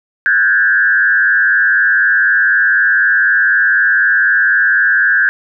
sine tone with frequency modulation, 1600 Hz, G6, 35 cents sharp, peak -8 dBFS, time 0.26-5.29 s, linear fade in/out 0 ms, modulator 104 Hz, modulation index 1.1, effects none

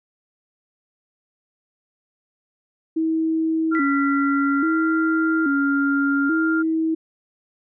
sine tone with vibrato, 299.9 Hz, D4, 36 cents sharp, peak -18 dBFS, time 2.96-6.95 s, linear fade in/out 10 ms, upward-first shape square, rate 0.6 Hz, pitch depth 120 cents each way
sine tone with pitch glide, 1378 to 1397.2 Hz, F6 to F6, -24 to 0 cents, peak -22 dBFS, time 3.71-6.63 s, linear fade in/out 20 ms, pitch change +24 cents, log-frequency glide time 4.23-5.62 s
sine tone with exponential decay, 1979 Hz, B6, 3 cents sharp, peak -26 dBFS, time 3.75-6.74 s, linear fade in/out 0 ms, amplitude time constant 650 ms
effects none

